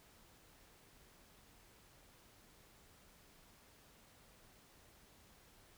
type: silence
effects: pink hiss -65 dBFS RMS until 5.77 s